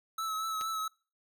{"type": "tone with vibrato", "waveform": "square", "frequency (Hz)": 1300, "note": "E6", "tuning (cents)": -24, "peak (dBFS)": -33, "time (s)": [0.18, 0.88], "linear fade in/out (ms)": 5, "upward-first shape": "triangle", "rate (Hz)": 4.4, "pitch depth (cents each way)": 32}
{"type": "clicks", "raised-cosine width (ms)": 0.2, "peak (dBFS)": [-25, -31], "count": 2, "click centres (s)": [0.611, 0.619]}
{"effects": ["noise-tail reverb RT60 0.4 s tail -26 dB re dry"]}